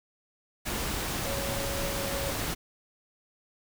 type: tone in noise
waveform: sine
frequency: 554.4 Hz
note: C#5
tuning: in tune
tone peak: -35 dBFS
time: 1.25-2.32 s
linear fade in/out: 20 ms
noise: pink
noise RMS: -32 dBFS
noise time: 0.65-2.55 s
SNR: -6 dB
effects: none